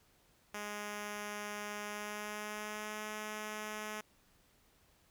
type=tone with pitch glide; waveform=5% pulse; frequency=207.7 to 213.3 Hz; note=G#3 to G#3; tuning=0 to +46 cents; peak=-29 dBFS; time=0.54-4.01 s; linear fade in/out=5 ms; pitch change=+46 cents; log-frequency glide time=1.83-3.04 s; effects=pink hiss -69 dBFS RMS until 5.1 s